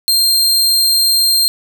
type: tone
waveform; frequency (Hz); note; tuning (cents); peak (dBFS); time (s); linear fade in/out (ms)
sawtooth; 4186; C8; 0; -7; 0.08-1.48; 0
effects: none